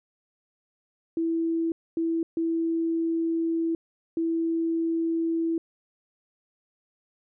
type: tone bursts at uneven times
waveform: sine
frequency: 329.6 Hz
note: E4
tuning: in tune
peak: -23 dBFS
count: 4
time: 1.17-1.72 / 1.97-2.23 / 2.37-3.75 / 4.17-5.58 s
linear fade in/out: 2 ms
effects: none